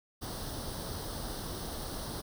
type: noise with comb filter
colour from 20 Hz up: pink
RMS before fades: -39 dBFS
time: 0.21-2.22 s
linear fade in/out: 20 ms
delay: 0.21 ms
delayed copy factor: +0.75
effects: none